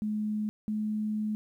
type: tone pair in turn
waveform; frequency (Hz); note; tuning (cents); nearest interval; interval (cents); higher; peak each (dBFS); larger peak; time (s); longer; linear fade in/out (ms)
sine; 212.5 / 213.6; G#3 / G#3; +40 / +49; unison; 9; second; -28; neither; 0.02-0.49 / 0.68-1.35; second; 0
effects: 11-bit